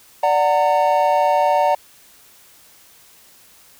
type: chord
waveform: triangle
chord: D augmented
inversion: none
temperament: equal with one note detuned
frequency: 587.3 / 740 / 916.3 Hz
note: D5 / F#5 / A#5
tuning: 0 / 0 / -30 cents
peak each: -16 dBFS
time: 0.23-1.75 s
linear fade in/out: 5 ms
effects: white hiss -49 dBFS RMS until 3.79 s